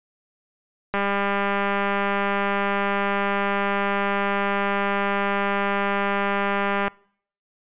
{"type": "click train", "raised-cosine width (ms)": 0.5, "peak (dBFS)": -9, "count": 1189, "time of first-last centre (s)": [0.94, 6.88], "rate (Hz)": 200, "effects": ["noise-tail reverb RT60 0.6 s tail -25 dB re dry", "resampled to 8000 Hz"]}